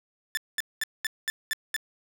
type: tone bursts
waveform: sawtooth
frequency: 1760 Hz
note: A6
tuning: in tune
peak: -22 dBFS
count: 7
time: 0.35-1.764 s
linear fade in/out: 0 ms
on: 22 ms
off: 210 ms
effects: none